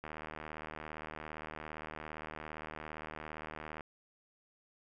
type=click train; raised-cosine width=0.5 ms; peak=-28 dBFS; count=293; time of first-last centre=0.04-3.808 s; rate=77.5 Hz; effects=none